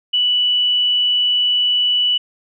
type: tone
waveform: sine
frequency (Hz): 2960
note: F#7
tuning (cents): 0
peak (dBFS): -13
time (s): 0.13-2.18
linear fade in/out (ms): 10
effects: none